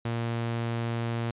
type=tone; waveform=sawtooth; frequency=116.54 Hz; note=A#2; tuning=in tune; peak=-24 dBFS; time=0.05-1.31 s; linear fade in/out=5 ms; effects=resampled to 8000 Hz